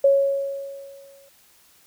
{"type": "tone with exponential decay", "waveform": "sine", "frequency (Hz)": 553, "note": "C#5", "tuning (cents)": -4, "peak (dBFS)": -11, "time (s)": [0.04, 1.29], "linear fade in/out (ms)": 5, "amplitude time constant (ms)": 270, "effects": ["white hiss -56 dBFS RMS until 1.86 s"]}